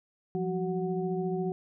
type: tone cluster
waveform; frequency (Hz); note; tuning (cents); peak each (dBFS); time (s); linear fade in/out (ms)
sine; 173 / 187.2 / 374.9 / 736; F3 / F#3 / F#4 / F#5; -16 / +20 / +23 / -9; -32 / -39 / -31 / -39; 0.35-1.52; 0
effects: none